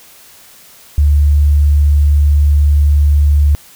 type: tone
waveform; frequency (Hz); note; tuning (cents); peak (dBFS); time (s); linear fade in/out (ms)
sine; 73; D2; -10; -6; 0.98-3.55; 0
effects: white hiss -41 dBFS RMS until 3.75 s